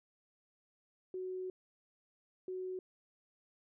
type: tone bursts at uneven times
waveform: sine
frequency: 370.8 Hz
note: F#4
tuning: 4 cents sharp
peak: -38 dBFS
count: 2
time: 1.14-1.5 / 2.48-2.79 s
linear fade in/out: 2 ms
effects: none